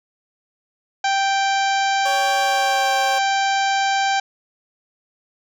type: harmonic tone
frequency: 784 Hz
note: G5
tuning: in tune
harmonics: 1 / 2 / 3 / 4 / 5 / 6 / 7 / 8 / 9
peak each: -18 / -24 / -28 / -30 / -32 / -34 / -35 / -36 / -37 dBFS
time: 1.04-4.2 s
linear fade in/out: 5 ms
type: tone with pitch glide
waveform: 25% pulse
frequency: 559 to 545 Hz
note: C#5 to C#5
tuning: +14 to -29 cents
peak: -21 dBFS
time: 2.05-3.19 s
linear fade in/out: 10 ms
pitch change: -43 cents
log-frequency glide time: 2.4-2.94 s
effects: none